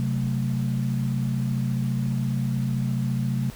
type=chord; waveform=sine; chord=F# diminished; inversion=second; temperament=equal; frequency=130.81 / 185 / 220 Hz; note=C3 / F#3 / A3; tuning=0 / 0 / 0 cents; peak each=-24 / -30 / -29 dBFS; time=0-3.5 s; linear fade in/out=0 ms; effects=added 50 Hz sine -47 dBFS peak until 3.55 s + pink hiss -45 dBFS RMS until 3.55 s